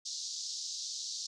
white band-pass noise, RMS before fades -40 dBFS, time 0.05-1.27 s, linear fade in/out 10 ms, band 3900 to 6600 Hz, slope 48 dB/octave, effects none

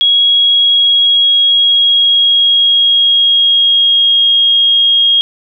sine tone with pitch glide, 3315 to 3262 Hz, G#7 to G#7, -4 to -32 cents, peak -6 dBFS, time 0.01-5.21 s, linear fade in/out 0 ms, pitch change -28 cents, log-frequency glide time 0.23-4.28 s, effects none

